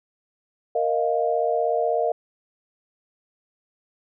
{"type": "chord", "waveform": "sine", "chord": "Bb suspended fourth", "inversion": "none", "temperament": "equal", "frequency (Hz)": [466.2, 622.3, 698.5], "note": ["Bb4", "Eb5", "F5"], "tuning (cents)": [0, 0, 0], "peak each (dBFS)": -24, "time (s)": [0.75, 2.12], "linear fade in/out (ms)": 5, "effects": []}